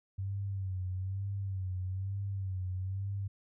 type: tone with vibrato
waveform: sine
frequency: 95.6 Hz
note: G2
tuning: 43 cents flat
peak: -33 dBFS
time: 0.18-3.28 s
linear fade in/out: 10 ms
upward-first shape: sine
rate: 1.1 Hz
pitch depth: 67 cents each way
effects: none